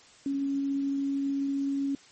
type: tone with quantisation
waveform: sine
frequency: 277.2 Hz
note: C#4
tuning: in tune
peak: -26 dBFS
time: 0.26-1.95 s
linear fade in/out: 2 ms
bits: 9
effects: white hiss -55 dBFS RMS until 2.11 s + MP3 32 kbps